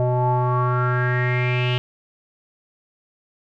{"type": "tone with low-pass filter sweep", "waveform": "square", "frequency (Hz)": 124.4, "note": "B2", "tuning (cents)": 13, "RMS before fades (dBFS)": -20, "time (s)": [0, 1.78], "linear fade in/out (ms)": 0, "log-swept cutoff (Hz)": [690, 3000], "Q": 6.8, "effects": []}